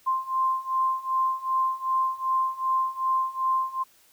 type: beating tone pair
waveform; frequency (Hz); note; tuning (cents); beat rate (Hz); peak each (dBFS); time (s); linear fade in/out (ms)
sine; 1046.5 / 1049.1; C6 / C6; 0 / +4; 2.6; -27 / -25; 0.06-3.84; 20
effects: white hiss -59 dBFS RMS until 4.12 s

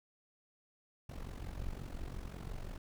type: noise with amplitude modulation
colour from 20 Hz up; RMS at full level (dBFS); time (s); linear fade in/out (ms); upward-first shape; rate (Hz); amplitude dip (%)
brown; -40; 1.09-2.78; 5; sine; 45.7; 75
effects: none

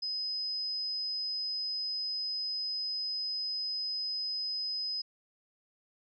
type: tone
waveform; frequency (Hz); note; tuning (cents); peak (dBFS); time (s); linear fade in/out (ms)
sine; 5040; D#8; +21; -32; 0.02-5.02; 10
effects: none

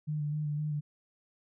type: tone with vibrato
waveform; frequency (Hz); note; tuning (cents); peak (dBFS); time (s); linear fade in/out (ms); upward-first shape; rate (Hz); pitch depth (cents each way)
sine; 149.8; D3; +35; -30; 0.07-0.81; 20; square; 3.9; 22
effects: none

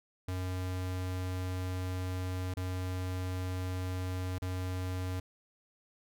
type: tone with dropouts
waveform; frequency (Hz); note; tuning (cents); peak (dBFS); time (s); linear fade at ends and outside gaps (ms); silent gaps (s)
square; 92; F#2; -9; -34; 0.28-5.2; 5; 2.54-2.569 / 4.384-4.42
effects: none

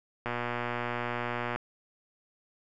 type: click train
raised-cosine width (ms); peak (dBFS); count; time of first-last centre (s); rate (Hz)
0.5; -17; 157; 0.26-1.56; 120
effects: none

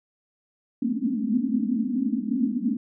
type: band-pass noise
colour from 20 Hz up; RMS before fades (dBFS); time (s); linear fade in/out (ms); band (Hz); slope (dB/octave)
pink; -25; 0.82-2.77; 5; 210 to 280; 96
effects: none

